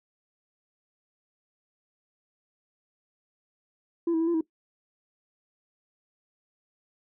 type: tone with pitch steps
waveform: sine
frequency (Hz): 337.9 / 323.7 / 328.7 / 341.4 / 321.1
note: E4 / E4 / E4 / F4 / E4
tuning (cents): +43 / -31 / -5 / -39 / -45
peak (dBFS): -20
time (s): 4.07-4.41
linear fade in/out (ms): 5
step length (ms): 68
effects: noise-tail reverb RT60 0.1 s tail -19 dB re dry + tanh soft clip ceiling -21 dBFS